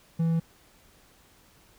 triangle tone, 164.81 Hz, E3, in tune, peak -20 dBFS, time 0.19-0.4 s, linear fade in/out 10 ms, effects pink hiss -59 dBFS RMS until 1.78 s

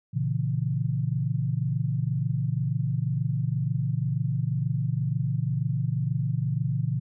sine chord, A# diminished, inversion none, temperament equal, 116.54 / 138.59 / 164.81 Hz, A#2 / C#3 / E3, 0 / 0 / 0 cents, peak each -28 / -27 / -30 dBFS, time 0.13-7 s, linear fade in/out 20 ms, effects none

